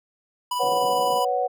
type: tone with tremolo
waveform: square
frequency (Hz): 987.8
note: B5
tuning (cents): 0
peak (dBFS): -23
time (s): 0.51-1.25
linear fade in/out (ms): 5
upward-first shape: triangle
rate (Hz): 20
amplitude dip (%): 35
type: chord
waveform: sine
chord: B suspended second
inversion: none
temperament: just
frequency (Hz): 493.9 / 555.6 / 740.8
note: B4 / C#5 / F#5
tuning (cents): 0 / +4 / +2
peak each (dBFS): -26 / -27 / -23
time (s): 0.59-1.48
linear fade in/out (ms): 20
type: band-pass noise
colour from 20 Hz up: white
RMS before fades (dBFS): -39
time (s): 0.62-1.2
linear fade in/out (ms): 10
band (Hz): 130 to 600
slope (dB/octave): 96
effects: none